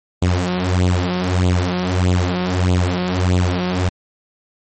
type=tone with flanger; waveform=sawtooth; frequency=90.4 Hz; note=F#2; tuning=40 cents flat; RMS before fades=-17 dBFS; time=0.22-3.89 s; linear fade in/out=5 ms; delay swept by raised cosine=0.26 to 5.66 ms; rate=1.6 Hz; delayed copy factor=+0.8; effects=MP3 32 kbps